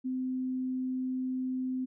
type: tone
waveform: sine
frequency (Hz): 257.2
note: C4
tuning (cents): -30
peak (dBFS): -30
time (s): 0.04-1.86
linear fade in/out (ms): 20
effects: none